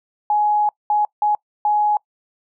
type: tone bursts at uneven times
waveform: sine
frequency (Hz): 838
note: G#5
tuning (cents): +15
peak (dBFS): -14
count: 4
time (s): 0.3-0.69 / 0.9-1.05 / 1.22-1.35 / 1.65-1.97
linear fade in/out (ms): 2
effects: noise-tail reverb RT60 0.1 s tail -25 dB re dry